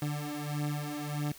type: beating tone pair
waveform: 30% pulse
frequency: 146.83 / 148.43 Hz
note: D3 / D3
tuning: 0 / +19 cents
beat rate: 1.6 Hz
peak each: -33 / -33 dBFS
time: 0.02-1.32 s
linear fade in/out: 2 ms
effects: white hiss -52 dBFS RMS until 1.38 s